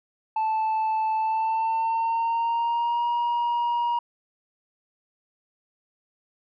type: tone with pitch glide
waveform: sine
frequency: 877 to 950.9 Hz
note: A5 to A#5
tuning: -6 to +34 cents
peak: -19 dBFS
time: 0.36-3.99 s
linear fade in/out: 5 ms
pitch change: +140 cents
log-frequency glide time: 1.17-3.06 s
effects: tanh soft clip ceiling -21 dBFS